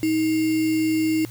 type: tone with sample-and-hold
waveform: sine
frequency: 316.2 Hz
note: D#4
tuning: 28 cents sharp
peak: -18 dBFS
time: 0.03-1.25 s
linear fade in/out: 0 ms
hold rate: 2450 Hz
effects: added 117 Hz sine -37 dBFS peak until 1.3 s + white hiss -47 dBFS RMS until 1.3 s